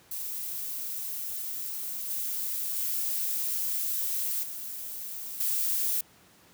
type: noise with level steps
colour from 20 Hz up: violet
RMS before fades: -35 / -32 / -30 / -38 / -28 dBFS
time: 0.11-6.01 s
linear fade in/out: 5 ms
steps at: 2.1 / 2.76 / 4.43 / 5.4 s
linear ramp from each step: 5 ms
effects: pink hiss -58 dBFS RMS until 6.53 s + high-pass 100 Hz 12 dB/octave